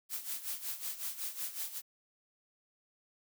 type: noise with tremolo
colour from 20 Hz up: blue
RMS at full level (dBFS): -37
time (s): 0.09-1.82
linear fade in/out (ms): 50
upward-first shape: sine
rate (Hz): 5.4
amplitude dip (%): 75
effects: none